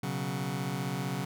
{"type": "chord", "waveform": "sawtooth", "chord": "B suspended second", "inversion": "none", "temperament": "just", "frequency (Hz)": [123.47, 138.9, 185.21], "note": ["B2", "C#3", "F#3"], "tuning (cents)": [0, 4, 2], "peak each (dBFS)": [-35, -30, -31], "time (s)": [0.03, 1.25], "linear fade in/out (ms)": 5, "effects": []}